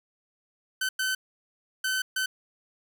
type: tone bursts at uneven times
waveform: sawtooth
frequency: 1525 Hz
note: G6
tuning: 48 cents flat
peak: -22 dBFS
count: 4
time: 0.81-0.89 / 0.99-1.15 / 1.84-2.02 / 2.16-2.26 s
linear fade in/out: 5 ms
effects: none